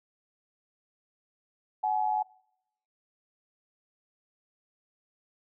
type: tone pair together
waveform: sine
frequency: 746 / 848.7 Hz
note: F#5 / G#5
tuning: +14 / +37 cents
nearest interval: major second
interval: 223 cents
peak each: -29 / -27 dBFS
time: 1.83-2.23 s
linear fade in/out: 10 ms
effects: noise-tail reverb RT60 0.8 s tail -25 dB re dry